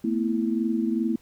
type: chord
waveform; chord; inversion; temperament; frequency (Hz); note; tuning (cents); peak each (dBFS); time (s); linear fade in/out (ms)
sine; A suspended second; none; equal with one note detuned; 224.4 / 246.9 / 329.6; A3 / B3 / E4; +34 / 0 / 0; -25 / -28 / -27; 0.04-1.16; 5
effects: pink hiss -59 dBFS RMS until 1.21 s